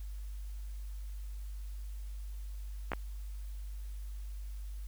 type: clicks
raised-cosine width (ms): 0.5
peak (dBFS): -18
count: 2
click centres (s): 2.918 / 2.934
effects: added 50 Hz sine -39 dBFS peak until 4.87 s + white hiss -62 dBFS RMS until 4.87 s